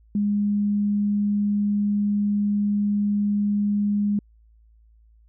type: tone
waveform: sine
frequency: 205.3 Hz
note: G#3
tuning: 20 cents flat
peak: -19 dBFS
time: 0.15-4.19 s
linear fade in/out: 2 ms
effects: added 55 Hz sine -52 dBFS peak until 5.28 s